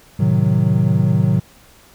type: chord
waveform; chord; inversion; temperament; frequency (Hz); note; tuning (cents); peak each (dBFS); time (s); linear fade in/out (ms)
triangle; A diminished seventh; none; equal; 110 / 130.81 / 155.56 / 185; A2 / C3 / Eb3 / Gb3; 0 / 0 / 0 / 0; -16; 0.19-1.4; 10
effects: pink hiss -48 dBFS RMS until 1.94 s